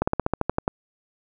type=slowing click train; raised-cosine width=1 ms; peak=-7 dBFS; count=10; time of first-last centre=0.02-0.679 s; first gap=55 ms; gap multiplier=1.07; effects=none